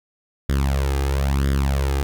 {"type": "tone with flanger", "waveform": "sawtooth", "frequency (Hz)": 68.6, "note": "C#2", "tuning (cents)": -17, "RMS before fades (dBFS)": -20, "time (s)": [0.49, 2.03], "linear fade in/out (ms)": 0, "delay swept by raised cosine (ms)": [0.58, 2.48], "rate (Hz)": 1, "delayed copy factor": 0.8, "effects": []}